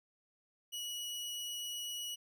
sawtooth tone, 2923 Hz, F#7, 22 cents flat, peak -36 dBFS, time 0.72-2.16 s, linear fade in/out 20 ms, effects none

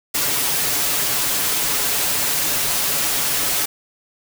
white noise with comb filter, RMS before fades -20 dBFS, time 0.14-3.66 s, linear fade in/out 10 ms, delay 7 ms, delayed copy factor +0.5, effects none

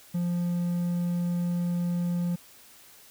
triangle tone, 174.61 Hz, F3, in tune, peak -23 dBFS, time 0.14-2.36 s, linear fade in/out 10 ms, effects white hiss -53 dBFS RMS until 3.1 s

